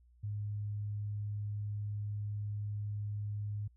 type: tone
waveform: sine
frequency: 103.83 Hz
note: G#2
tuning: in tune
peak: -35 dBFS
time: 0.23-3.68 s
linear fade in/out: 10 ms
effects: added 60 Hz sine -61 dBFS peak until 3.76 s